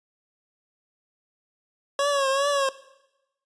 25% pulse tone with vibrato, 554.4 Hz, C#5, in tune, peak -17 dBFS, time 1.99-2.69 s, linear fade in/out 2 ms, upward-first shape triangle, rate 2.5 Hz, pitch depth 77 cents each way, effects noise-tail reverb RT60 0.9 s tail -18 dB re dry + resampled to 22050 Hz

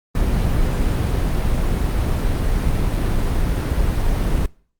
brown noise, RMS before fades -18 dBFS, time 0.15-4.46 s, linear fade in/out 2 ms, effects noise-tail reverb RT60 0.5 s tail -24 dB re dry + Opus 32 kbps

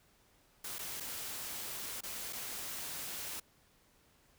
white noise with dropouts, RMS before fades -42 dBFS, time 0.64-3.4 s, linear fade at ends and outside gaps 5 ms, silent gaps 0.785-0.79 / 1.001-1.005 / 2.008-2.034 / 2.327-2.33 s, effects pink hiss -68 dBFS RMS until 4.38 s

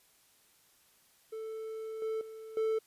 triangle tone with level steps, 441.2 Hz, A4, 5 cents sharp, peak -36 / -30 / -42 / -26 dBFS, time 1.32-2.79 s, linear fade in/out 10 ms, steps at 2.02 / 2.21 / 2.57 s, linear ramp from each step 2 ms, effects white hiss -66 dBFS RMS until 2.86 s + resampled to 32000 Hz

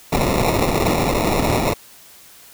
white noise with sample-and-hold, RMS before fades -18 dBFS, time 0.12-1.74 s, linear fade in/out 10 ms, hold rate 1575 Hz, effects white hiss -45 dBFS RMS until 2.53 s

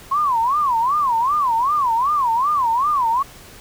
sine tone with vibrato, 1046.5 Hz, C6, in tune, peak -15 dBFS, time 0.11-3.23 s, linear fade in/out 10 ms, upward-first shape sine, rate 2.6 Hz, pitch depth 260 cents each way, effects pink hiss -42 dBFS RMS until 3.6 s

